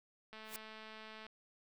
click train, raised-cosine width 0.3 ms, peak -36 dBFS, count 205, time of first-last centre 0.33-1.266 s, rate 218 Hz
white noise with exponential growth, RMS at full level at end -41 dBFS, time 0.44-0.56 s, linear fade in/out 1 ms, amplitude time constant 26 ms
effects none

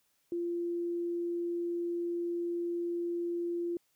sine tone, 344.7 Hz, F4, 23 cents flat, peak -31 dBFS, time 0.32-3.77 s, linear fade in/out 2 ms, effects white hiss -74 dBFS RMS until 3.95 s

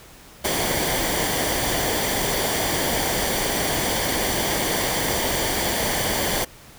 pink noise with comb filter, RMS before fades -23 dBFS, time 0.44-6.45 s, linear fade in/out 10 ms, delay 0.76 ms, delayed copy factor -0.55, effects pink hiss -46 dBFS RMS until 6.78 s

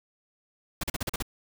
pink noise bursts, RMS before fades -30 dBFS, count 7, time 0.81-1.225 s, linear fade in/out 5 ms, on 25 ms, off 40 ms, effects none

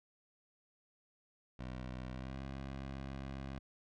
15% pulse tone with pitch glide, 63.2 to 67.35 Hz, B1 to C#2, +41 to -49 cents, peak -36 dBFS, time 1.59-3.59 s, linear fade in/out 5 ms, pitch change +110 cents, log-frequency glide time 2.11-2.41 s, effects low-pass 4000 Hz 12 dB/octave

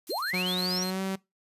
blue noise with tremolo, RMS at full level -43 dBFS, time 0.07-0.71 s, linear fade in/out 0 ms, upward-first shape sine, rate 10 Hz, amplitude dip 85%
sine linear sweep, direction up, 261.6 to 5860 Hz, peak -29 dBFS, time 0.09-0.84 s, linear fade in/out 10 ms
45% pulse tone bursts, 4186 Hz, C8, in tune, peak -33 dBFS, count 7, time 0.1-0.906 s, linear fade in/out 5 ms, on 86 ms, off 34 ms
sawtooth tone with pitch glide, 182.3 to 191.58 Hz, F#3 to G3, -25 to -39 cents, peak -25 dBFS, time 0.33-1.16 s, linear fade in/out 10 ms, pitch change +86 cents, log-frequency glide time 0.8-1.01 s
effects noise-tail reverb RT60 0.2 s tail -22 dB re dry + resampled to 32000 Hz

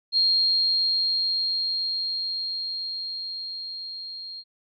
sine tone with level ramp, 4229 Hz, C8, 18 cents sharp, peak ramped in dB -17 to -35 dBFS, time 0.12-4.44 s, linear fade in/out 50 ms, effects none

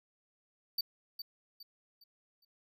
square tone with echo, 4600 Hz, D8, 37 cents flat, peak -31 dBFS, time 0.78-0.81 s, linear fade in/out 5 ms, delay 410 ms, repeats 4, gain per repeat -9 dB, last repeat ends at 2.45 s, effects none

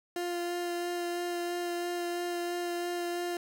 30% pulse tone with vibrato, 349.2 Hz, F4, in tune, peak -29 dBFS, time 0.16-3.37 s, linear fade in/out 2 ms, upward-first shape sine, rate 3 Hz, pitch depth 11 cents each way, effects none

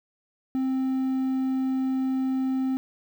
triangle tone, 262.7 Hz, C4, 7 cents sharp, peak -21 dBFS, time 0.55-2.77 s, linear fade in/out 0 ms, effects 9-bit

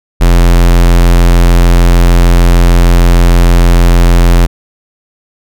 square tone, 43.29 Hz, F1, 14 cents flat, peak -3 dBFS, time 0.2-4.47 s, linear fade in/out 20 ms, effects none

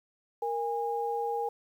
sine tone pair together, 466.2 / 817.6 Hz, A#4 / G#5, 0 / -27 cents, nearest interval minor seventh, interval 973 cents, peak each -32 / -31 dBFS, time 0.42-1.49 s, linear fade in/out 5 ms, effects 10-bit

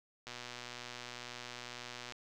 click train, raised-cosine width 0.2 ms, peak -27 dBFS, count 227, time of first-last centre 0.27-2.122 s, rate 122 Hz, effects none

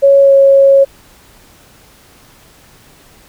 sine tone with pitch glide, 554.4 to 548.7 Hz, C#5 to C#5, 0 to -18 cents, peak -3 dBFS, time 0.02-0.85 s, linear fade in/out 20 ms, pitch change -18 cents, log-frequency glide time 0.21-0.33 s, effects pink hiss -44 dBFS RMS until 3.28 s

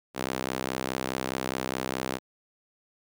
sawtooth tone with high-pass filter, 64.8 Hz, C2, 16 cents flat, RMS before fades -32 dBFS, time 0.14-2.2 s, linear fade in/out 50 ms, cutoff 280 Hz, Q 0.7, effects none

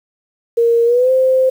sine tone with pitch glide, 466.2 to 520.3 Hz, A#4 to C5, 0 to -10 cents, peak -9 dBFS, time 0.57-1.5 s, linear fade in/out 10 ms, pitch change +190 cents, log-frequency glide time 0.85-1.11 s, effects 7-bit

